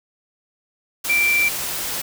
sine tone in noise, 2349 Hz, D7, in tune, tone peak -15 dBFS, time 1.09-1.49 s, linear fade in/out 10 ms, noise white, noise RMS -26 dBFS, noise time 1.04-2.02 s, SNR +8 dB, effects none

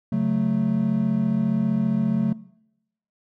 triangle chord, F# minor, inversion second, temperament equal, 138.59 / 185 / 220 Hz, C#3 / F#3 / A3, 0 / 0 / 0 cents, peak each -25 / -22 / -21 dBFS, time 0.12-2.33 s, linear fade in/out 5 ms, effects noise-tail reverb RT60 0.8 s tail -20 dB re dry

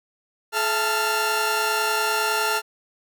sawtooth tone cluster, 428.1 / 667 / 886 / 1386 Hz, A4 / E5 / A5 / F6, -47 / +20 / +12 / -14 cents, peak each -24 / -29 / -22 / -20 dBFS, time 0.52-2.62 s, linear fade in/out 50 ms, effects none

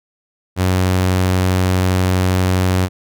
sawtooth tone, 92.4 Hz, F#2, 2 cents flat, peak -9 dBFS, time 0.56-2.89 s, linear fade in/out 50 ms, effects none

